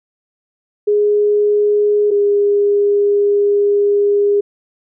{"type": "tone pair in turn", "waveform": "sine", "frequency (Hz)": [415.3, 407.5], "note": ["G#4", "G#4"], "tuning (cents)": [0, -33], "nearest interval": "unison", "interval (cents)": 33, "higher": "first", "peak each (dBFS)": -10, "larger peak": "neither", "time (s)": [[0.87, 2.11], [2.11, 4.41]], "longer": "second", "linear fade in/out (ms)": 10, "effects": []}